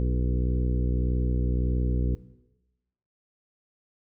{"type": "harmonic tone with a mistuned harmonic", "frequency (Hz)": 61.7, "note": "B1", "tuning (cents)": -1, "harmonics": [1, 2, 3, 4, 5, 6, 7, 8], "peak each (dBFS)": [-24, -30, -34, -36, -38, -40, -41, -42], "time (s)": [0, 2.15], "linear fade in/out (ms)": 0, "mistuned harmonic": 7, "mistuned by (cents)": -18, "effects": ["noise-tail reverb RT60 1.0 s tail -17 dB re dry"]}